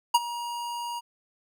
square tone with ADSR envelope, 950 Hz, A#5, 33 cents sharp, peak -15 dBFS, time 0.14-1.01 s, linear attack 9 ms, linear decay 35 ms, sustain -17 dB, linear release 29 ms, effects none

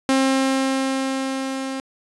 sawtooth tone with level ramp, 266.7 Hz, C4, 33 cents sharp, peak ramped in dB -11 to -22 dBFS, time 0.09-1.8 s, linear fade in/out 0 ms, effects resampled to 24000 Hz + 8-bit

